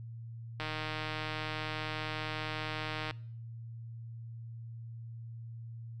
click train, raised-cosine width 0.3 ms, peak -21 dBFS, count 390, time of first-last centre 0.6-3.11 s, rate 155 Hz, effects noise-tail reverb RT60 0.6 s tail -23 dB re dry + added 115 Hz sine -42 dBFS peak until 6 s

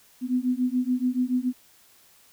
sine beating tone pair, 247.9 / 254.9 Hz, B3 / C4, +7 / -45 cents, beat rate 7 Hz, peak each -25 dBFS, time 0.21-1.53 s, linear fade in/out 50 ms, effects white hiss -57 dBFS RMS until 2.32 s

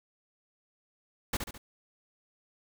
pink noise with echo, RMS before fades -30 dBFS, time 1.33-1.37 s, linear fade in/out 5 ms, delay 70 ms, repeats 3, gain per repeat -6 dB, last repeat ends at 1.58 s, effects none

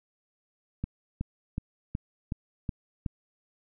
click train, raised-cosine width 5 ms, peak -18 dBFS, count 7, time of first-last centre 0.84-3.062 s, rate 2.7 Hz, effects none

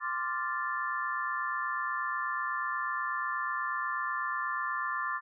sine chord, D minor seventh, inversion third, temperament equal with one note detuned, 1046.5 / 1174.7 / 1388.1 / 1760 Hz, C6 / D6 / F6 / A6, 0 / 0 / -11 / 0 cents, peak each -36 / -35 / -39 / -35 dBFS, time 0-5.21 s, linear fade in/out 50 ms, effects none

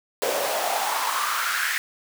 pink noise with high-pass filter sweep, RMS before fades -25 dBFS, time 0.22-1.78 s, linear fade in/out 0 ms, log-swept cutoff 480 to 1800 Hz, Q 4.3, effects none

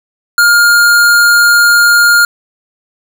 square tone, 1413 Hz, F6, 20 cents sharp, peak -5 dBFS, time 0.38-2.25 s, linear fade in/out 2 ms, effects none

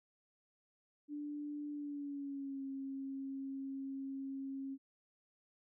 sine tone with pitch glide, 293.7 to 270.9 Hz, D4 to C#4, 0 to -40 cents, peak -40 dBFS, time 1.08-4.78 s, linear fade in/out 50 ms, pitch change -140 cents, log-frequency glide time 1.71-2.64 s, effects none

